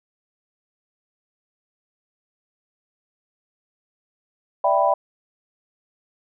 sine chord, E minor seventh, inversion third, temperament equal, 587.3 / 659.3 / 784 / 987.8 Hz, D5 / E5 / G5 / B5, 0 / 0 / 0 / 0 cents, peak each -21 dBFS, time 4.64-4.94 s, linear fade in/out 5 ms, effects none

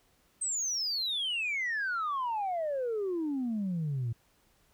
sine exponential sweep, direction down, 8372 to 111.3 Hz, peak -28 dBFS, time 0.41-4.13 s, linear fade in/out 10 ms, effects tanh soft clip ceiling -27 dBFS + pink hiss -68 dBFS RMS until 4.73 s

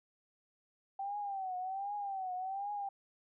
sine tone with vibrato, 776 Hz, G5, 18 cents flat, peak -36 dBFS, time 0.99-2.89 s, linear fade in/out 5 ms, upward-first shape triangle, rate 1.3 Hz, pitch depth 120 cents each way, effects none

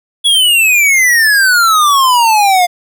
square exponential sweep, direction down, 3401 to 698.5 Hz, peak -7 dBFS, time 0.24-2.67 s, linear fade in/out 20 ms, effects none

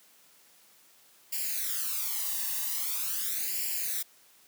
blue noise with flanger, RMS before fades -32 dBFS, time 1.32-4.03 s, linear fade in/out 10 ms, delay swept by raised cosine 0.4 to 1.09 ms, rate 0.43 Hz, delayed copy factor +0.85, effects white hiss -60 dBFS RMS until 4.47 s + high-pass 150 Hz 12 dB/octave

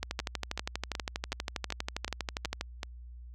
two click trains, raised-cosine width 0.2 ms, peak -15 / -17 dBFS, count 33 / 8, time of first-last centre 0.03-2.611 / 0.2-2.832 s, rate 12.4 / 2.66 Hz, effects added 60 Hz sine -44 dBFS peak until 3.34 s

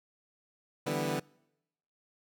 15% pulse chord, E minor seventh, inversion third, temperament equal, 146.83 / 164.81 / 196 / 246.9 Hz, D3 / E3 / G3 / B3, 0 / 0 / 0 / 0 cents, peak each -28 / -31 / -33 / -30 dBFS, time 0.86-1.2 s, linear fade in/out 10 ms, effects noise-tail reverb RT60 0.9 s tail -26 dB re dry

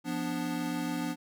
square chord, B diminished, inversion second, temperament equal, 174.61 / 246.9 / 293.7 Hz, F3 / B3 / D4, 0 / 0 / 0 cents, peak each -38 / -36 / -35 dBFS, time 0.04-1.16 s, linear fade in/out 50 ms, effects none

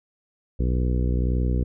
harmonic tone, 61.74 Hz, B1, in tune, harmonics 1 / 2 / 3 / 4 / 5 / 6 / 7 / 8, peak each -21 / -27 / -31 / -33 / -35 / -37 / -38 / -39 dBFS, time 0.59-1.64 s, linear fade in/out 10 ms, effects none

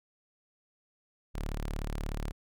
sawtooth tone, 36.63 Hz, D1, 4 cents flat, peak -29 dBFS, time 1.34-2.32 s, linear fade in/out 20 ms, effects none

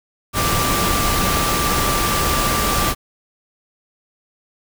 sine tone in noise, 1175 Hz, D6, 1 cent sharp, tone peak -22 dBFS, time 0.33-2.95 s, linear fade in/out 50 ms, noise pink, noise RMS -19 dBFS, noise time 0.33-2.95 s, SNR -6 dB, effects none

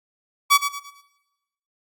sawtooth tone with echo, 1139 Hz, C#6, 47 cents sharp, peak -8 dBFS, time 0.5-0.58 s, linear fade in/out 20 ms, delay 110 ms, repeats 4, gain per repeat -9 dB, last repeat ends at 1.02 s, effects noise-tail reverb RT60 1.0 s tail -18 dB re dry + Opus 48 kbps

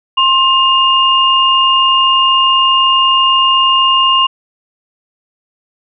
sine tone pair together, 1058.6 / 2826 Hz, C6 / F7, +20 / +20 cents, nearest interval octave + perfect fourth, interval 1700 cents, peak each -10 dBFS, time 0.17-4.27 s, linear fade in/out 10 ms, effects none

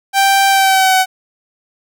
sawtooth tone with pitch glide, 784 to 752.1 Hz, G5 to F#5, 0 to +28 cents, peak -5 dBFS, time 0.13-1.06 s, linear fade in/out 50 ms, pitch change -72 cents, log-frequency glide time 0.49-0.95 s, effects none

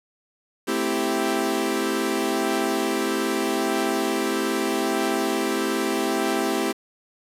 sawtooth chord, A minor seventh, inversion none, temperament equal, 220 / 261.6 / 329.6 / 392 Hz, A3 / C4 / E4 / G4, 0 / 0 / 0 / 0 cents, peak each -26 / -24 / -23 / -22 dBFS, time 0.67-6.73 s, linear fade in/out 20 ms, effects resampled to 32000 Hz + 7-bit

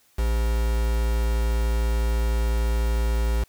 triangle tone with quantisation, 56.9 Hz, A#1, 41 cents flat, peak -18 dBFS, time 0.18-3.44 s, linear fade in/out 10 ms, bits 5, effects white hiss -61 dBFS RMS until 3.48 s

